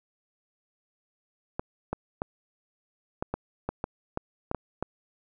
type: clicks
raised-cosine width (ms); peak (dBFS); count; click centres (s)
1; -15; 11; 1.595 / 1.93 / 2.219 / 3.225 / 3.34 / 3.69 / 3.841 / 4.174 / 4.514 / 4.547 / 4.826
effects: none